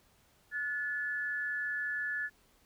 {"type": "tone pair together", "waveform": "sine", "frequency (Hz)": [1450, 1724.4], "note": ["F#6", "A6"], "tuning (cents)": [-35, -35], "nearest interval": "minor third", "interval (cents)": 300, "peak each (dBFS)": [-40, -33], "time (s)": [0.51, 2.3], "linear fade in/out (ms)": 50, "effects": ["pink hiss -67 dBFS RMS until 2.65 s"]}